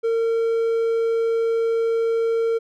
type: tone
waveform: triangle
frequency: 456.7 Hz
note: A#4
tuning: 36 cents flat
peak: -16 dBFS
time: 0.03-2.59 s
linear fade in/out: 20 ms
effects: none